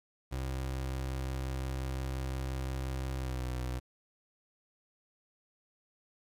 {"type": "tone with pitch glide", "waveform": "30% pulse", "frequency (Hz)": [65.7, 62.88], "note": ["C2", "B1"], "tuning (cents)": [8, 32], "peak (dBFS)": -31, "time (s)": [0.31, 3.8], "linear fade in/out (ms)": 20, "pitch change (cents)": -76, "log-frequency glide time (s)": [3.17, 3.44], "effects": ["resampled to 32000 Hz", "10-bit"]}